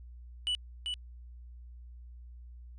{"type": "tone with echo", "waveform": "triangle", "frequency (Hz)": 2960, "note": "F#7", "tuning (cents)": 0, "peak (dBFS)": -27, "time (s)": [0.47, 0.55], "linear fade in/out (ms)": 0, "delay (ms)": 390, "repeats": 1, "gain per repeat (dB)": -4, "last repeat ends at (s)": 0.94, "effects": ["added 60 Hz sine -46 dBFS peak until 2.78 s", "resampled to 24000 Hz"]}